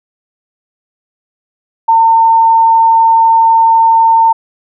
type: tone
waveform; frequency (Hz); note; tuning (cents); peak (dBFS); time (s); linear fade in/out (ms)
sine; 906; A#5; -50; -4; 1.88-4.33; 10
effects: none